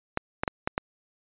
clicks, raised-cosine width 0.5 ms, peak -10 dBFS, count 5, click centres 0.174 / 0.435 / 0.478 / 0.675 / 0.779 s, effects resampled to 8000 Hz

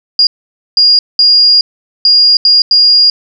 sine tone bursts at uneven times, 4842 Hz, D#8, 48 cents flat, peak -3 dBFS, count 6, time 0.19-0.27 / 0.77-0.99 / 1.19-1.61 / 2.05-2.37 / 2.45-2.62 / 2.71-3.1 s, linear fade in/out 2 ms, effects none

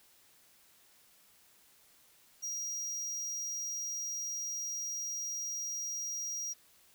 square tone, 5720 Hz, F8, 41 cents sharp, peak -36 dBFS, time 2.42-6.54 s, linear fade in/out 20 ms, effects white hiss -64 dBFS RMS until 6.94 s

